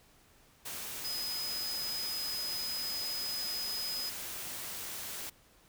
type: tone in noise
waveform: sine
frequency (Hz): 5030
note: D#8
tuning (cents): +18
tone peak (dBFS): -35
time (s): 1.04-4.1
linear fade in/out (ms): 10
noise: white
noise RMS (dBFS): -41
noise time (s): 0.65-5.3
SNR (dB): +3
effects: pink hiss -63 dBFS RMS until 5.68 s